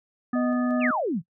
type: harmonic tone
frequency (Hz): 247.4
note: B3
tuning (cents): +3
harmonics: 1 / 3 / 5 / 7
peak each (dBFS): -22 / -39 / -34 / -38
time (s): 0.33-0.91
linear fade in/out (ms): 5
type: tone with tremolo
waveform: sine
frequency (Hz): 624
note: D#5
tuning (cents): +5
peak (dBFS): -28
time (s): 0.35-1.02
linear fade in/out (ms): 10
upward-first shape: square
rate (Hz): 2.8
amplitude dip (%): 40
type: exponential sweep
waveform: sine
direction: down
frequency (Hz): 2960 to 141.1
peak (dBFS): -23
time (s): 0.8-1.22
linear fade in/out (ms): 50
effects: noise-tail reverb RT60 0.1 s tail -20 dB re dry